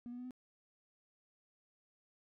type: tone with pitch steps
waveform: triangle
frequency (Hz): 240.3 / 244.5 / 248.8 / 253.1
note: B3 / B3 / B3 / B3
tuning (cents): -47 / -17 / +13 / +43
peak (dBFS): -40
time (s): 0.06-0.308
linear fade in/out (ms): 0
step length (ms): 62
effects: tanh soft clip ceiling -40 dBFS